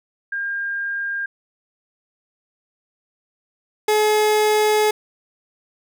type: tone pair in turn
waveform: sine / 30% pulse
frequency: 1607 / 425.6 Hz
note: G6 / G#4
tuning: +43 / +42 cents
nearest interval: octave + major seventh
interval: 2301 cents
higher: first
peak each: -22 / -12 dBFS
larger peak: second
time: 0.32-1.26 / 3.88-4.91 s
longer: second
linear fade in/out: 5 ms
effects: none